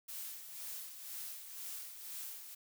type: noise with tremolo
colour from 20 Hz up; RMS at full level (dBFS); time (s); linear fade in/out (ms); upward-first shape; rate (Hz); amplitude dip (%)
blue; -44; 0.08-2.55; 10; sine; 2; 55
effects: none